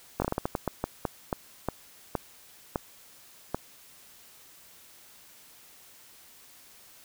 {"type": "slowing click train", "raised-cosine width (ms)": 1, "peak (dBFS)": -13, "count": 16, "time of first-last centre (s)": [0.2, 3.546], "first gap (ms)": 20, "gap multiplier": 1.3, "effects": ["white hiss -54 dBFS RMS until 7.04 s"]}